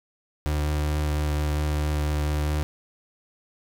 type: tone with vibrato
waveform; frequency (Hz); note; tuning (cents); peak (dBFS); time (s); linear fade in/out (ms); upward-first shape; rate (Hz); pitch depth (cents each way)
35% pulse; 74.9; D2; +35; -21; 0.46-2.63; 0; triangle; 4.4; 11
effects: none